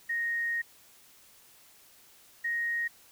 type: tone pair in turn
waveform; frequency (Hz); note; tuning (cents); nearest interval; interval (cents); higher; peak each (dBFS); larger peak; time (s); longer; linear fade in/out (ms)
sine; 1865 / 1872.2; A#6 / A#6; 0 / +7; unison; 7; second; -28; neither; 0.09-0.62 / 2.44-2.88; first; 10
effects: white hiss -58 dBFS RMS until 3.11 s